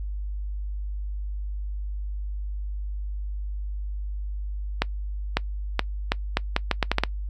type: accelerating click train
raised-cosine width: 0.3 ms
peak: -4 dBFS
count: 11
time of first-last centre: 4.82-7.036 s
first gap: 550 ms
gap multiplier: 0.77
effects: noise-tail reverb RT60 0.1 s tail -22 dB re dry + added 50 Hz sine -28 dBFS peak until 7.29 s